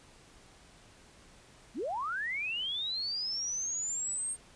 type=linear sweep; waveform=sine; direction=up; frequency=174.61 to 8700 Hz; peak=-32 dBFS; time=1.74-4.37 s; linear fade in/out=50 ms; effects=pink hiss -58 dBFS RMS until 4.55 s + resampled to 22050 Hz